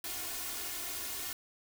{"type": "noise with comb filter", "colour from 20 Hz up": "white", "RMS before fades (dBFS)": -39, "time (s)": [0.04, 1.33], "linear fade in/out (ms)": 2, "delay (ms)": 2.8, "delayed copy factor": 0.95, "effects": []}